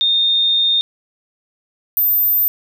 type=tone pair in turn; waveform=sine; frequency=3657 / 13807 Hz; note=A#7 / A9; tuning=-34 / -34 cents; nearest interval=octave + major seventh; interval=2300 cents; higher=second; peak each=-12 dBFS; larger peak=neither; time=0.01-0.81 / 1.97-2.48 s; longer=first; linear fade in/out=0 ms; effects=none